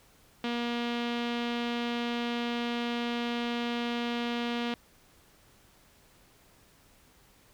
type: tone with low-pass filter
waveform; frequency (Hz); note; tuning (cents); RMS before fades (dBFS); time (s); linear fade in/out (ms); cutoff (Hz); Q
sawtooth; 237.9; A#3; +35; -32; 0.44-4.74; 2; 3400; 2.5
effects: pink hiss -61 dBFS RMS until 7.53 s